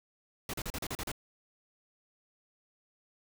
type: noise bursts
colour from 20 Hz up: pink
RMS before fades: -37 dBFS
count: 8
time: 0.49-1.117 s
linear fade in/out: 2 ms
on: 46 ms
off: 37 ms
effects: none